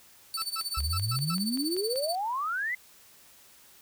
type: tone with tremolo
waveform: sawtooth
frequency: 4525 Hz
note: C#8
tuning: 35 cents sharp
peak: -26 dBFS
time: 0.34-2.15 s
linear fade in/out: 0 ms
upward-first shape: sine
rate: 16 Hz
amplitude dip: 85%
type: tone bursts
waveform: 40% pulse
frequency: 1318.5 Hz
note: E6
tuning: in tune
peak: -31 dBFS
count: 6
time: 0.37-1.35 s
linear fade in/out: 10 ms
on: 55 ms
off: 130 ms
type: click train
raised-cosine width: 0.2 ms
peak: -27 dBFS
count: 9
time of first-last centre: 0.42-1.958 s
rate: 5.2 Hz
type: exponential sweep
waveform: sine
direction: up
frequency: 65 to 2076 Hz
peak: -28 dBFS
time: 0.77-2.75 s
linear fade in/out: 5 ms
effects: white hiss -56 dBFS RMS until 3.81 s